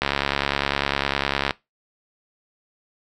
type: click train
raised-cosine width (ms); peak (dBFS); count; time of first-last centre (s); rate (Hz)
0.3; -4; 105; 0.02-1.508; 69.9
effects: noise-tail reverb RT60 0.2 s tail -20 dB re dry